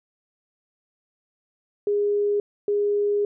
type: tone pair in turn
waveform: sine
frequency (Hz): 410.6 / 410.6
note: G#4 / G#4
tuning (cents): -20 / -20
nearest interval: unison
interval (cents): 0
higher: neither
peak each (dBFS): -19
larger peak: neither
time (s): 1.87-2.4 / 2.68-3.25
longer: second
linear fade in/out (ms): 2
effects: none